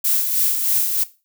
violet noise with tremolo, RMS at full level -17 dBFS, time 0.04-1.04 s, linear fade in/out 10 ms, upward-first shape sine, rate 3.2 Hz, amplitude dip 45%, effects noise-tail reverb RT60 0.3 s tail -17 dB re dry

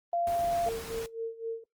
sine tone, 689 Hz, F5, 24 cents flat, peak -26 dBFS, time 0.13-0.69 s, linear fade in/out 2 ms
pink noise, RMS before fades -42 dBFS, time 0.27-1.06 s, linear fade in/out 0 ms
sine tone with tremolo, 454.8 Hz, A#4, 43 cents flat, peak -30 dBFS, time 0.66-1.64 s, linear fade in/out 5 ms, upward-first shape sine, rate 3.9 Hz, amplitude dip 85%
effects noise-tail reverb RT60 0.2 s tail -25 dB re dry + Opus 24 kbps

